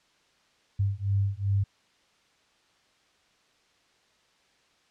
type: beating tone pair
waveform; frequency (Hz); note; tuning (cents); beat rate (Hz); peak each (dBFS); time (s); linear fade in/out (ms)
sine; 98 / 100.6; G2 / G2; 0 / +45; 2.6; -27; 0.79-1.64; 10
effects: white hiss -65 dBFS RMS until 4.9 s + low-pass 5000 Hz 12 dB/octave